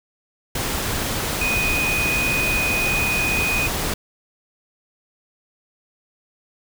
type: tone in noise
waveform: sine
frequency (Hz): 2489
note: D#7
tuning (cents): 0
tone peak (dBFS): -20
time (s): 1.41-3.67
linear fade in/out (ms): 5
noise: pink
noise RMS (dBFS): -24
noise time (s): 0.55-3.94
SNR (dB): +1
effects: none